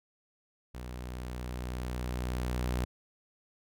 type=tone with level ramp; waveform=sawtooth; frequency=61.74 Hz; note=B1; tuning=in tune; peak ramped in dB=-36 to -25 dBFS; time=0.74-2.85 s; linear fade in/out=10 ms; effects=none